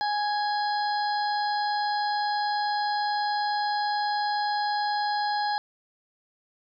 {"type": "harmonic tone", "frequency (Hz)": 830.6, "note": "G#5", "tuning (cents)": 0, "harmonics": [1, 2, 4, 5, 6], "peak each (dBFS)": [-25, -33, -43, -36, -39], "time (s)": [0.01, 5.58], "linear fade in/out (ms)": 0, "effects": []}